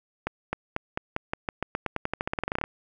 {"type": "accelerating click train", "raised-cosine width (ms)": 0.5, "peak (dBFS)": -12, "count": 24, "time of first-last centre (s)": [0.27, 2.64], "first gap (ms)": 260, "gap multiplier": 0.9, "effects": []}